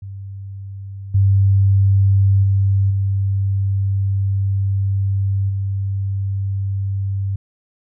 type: tone with level steps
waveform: sine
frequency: 98 Hz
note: G2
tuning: in tune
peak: -28 / -10 / -12 / -15 / -18 dBFS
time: 0.02-7.36 s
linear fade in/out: 5 ms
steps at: 1.14 / 2.43 / 2.9 / 5.49 s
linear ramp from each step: 10 ms
effects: none